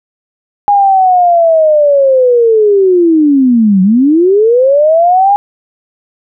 sine linear two-way sweep, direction down then up, 822 to 182.1 to 822 Hz, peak -4 dBFS, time 0.68-5.36 s, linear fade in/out 0 ms, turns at 3.82 s, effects none

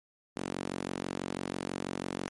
sawtooth tone with high-pass filter, 46.1 Hz, F#1, 6 cents flat, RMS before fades -37 dBFS, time 0.36-2.28 s, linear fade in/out 0 ms, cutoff 250 Hz, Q 1.4, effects MP3 48 kbps

